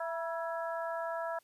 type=harmonic tone with a mistuned harmonic; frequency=332.8 Hz; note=E4; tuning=17 cents sharp; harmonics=2 / 3 / 4 / 5; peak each=-36 / -40 / -42 / -44 dBFS; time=0-1.39 s; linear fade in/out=5 ms; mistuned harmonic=3; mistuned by=-49 cents; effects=white hiss -69 dBFS RMS until 1.43 s + resampled to 32000 Hz